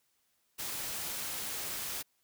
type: noise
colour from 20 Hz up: white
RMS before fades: -38 dBFS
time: 0.58-2.03 s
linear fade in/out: 20 ms
effects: white hiss -75 dBFS RMS until 2.23 s